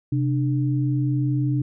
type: tone pair together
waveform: sine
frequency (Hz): 130.81 / 297.9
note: C3 / D4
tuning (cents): 0 / +25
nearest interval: octave + major second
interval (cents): 1425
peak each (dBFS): -20 / -25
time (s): 0.12-1.62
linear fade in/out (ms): 5
effects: none